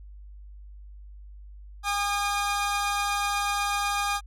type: tone pair together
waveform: sawtooth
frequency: 811.3 / 1221 Hz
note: G#5 / D#6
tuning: -41 / -33 cents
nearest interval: perfect fifth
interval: 708 cents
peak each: -24 dBFS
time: 1.83-4.21 s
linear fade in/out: 50 ms
effects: added 50 Hz sine -42 dBFS peak until 4.26 s + low-pass 12000 Hz 12 dB/octave